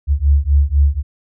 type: beating tone pair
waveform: sine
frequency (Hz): 69.3 / 73.3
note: C#2 / D2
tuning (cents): 0 / -3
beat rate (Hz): 4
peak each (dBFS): -13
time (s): 0.07-1.03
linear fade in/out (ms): 50
effects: none